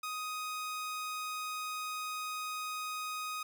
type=tone; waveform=sawtooth; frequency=1250 Hz; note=D#6; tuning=8 cents sharp; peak=-33 dBFS; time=0.03-3.43 s; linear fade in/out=5 ms; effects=none